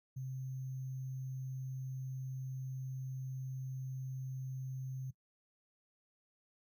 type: tone with sample-and-hold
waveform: sine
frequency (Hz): 130.81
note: C3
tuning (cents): 0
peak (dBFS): -39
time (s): 0.16-5.11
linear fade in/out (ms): 10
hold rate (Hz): 6300
effects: noise-tail reverb RT60 0.1 s tail -19 dB re dry